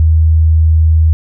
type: tone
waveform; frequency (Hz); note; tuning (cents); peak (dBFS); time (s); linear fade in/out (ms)
sine; 79.7; D#2; +42; -5; 0-1.13; 0
effects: none